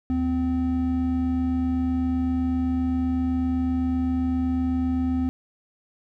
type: tone pair together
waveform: triangle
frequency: 76.5 / 257.3 Hz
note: D#2 / C4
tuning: -29 / -29 cents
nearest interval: octave + major sixth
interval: 2100 cents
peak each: -26 / -20 dBFS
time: 0.1-5.29 s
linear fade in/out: 0 ms
effects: none